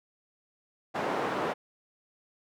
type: band-pass noise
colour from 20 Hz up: white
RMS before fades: -31 dBFS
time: 0.94-1.54 s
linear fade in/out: 20 ms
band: 240 to 900 Hz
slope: 12 dB/octave
effects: none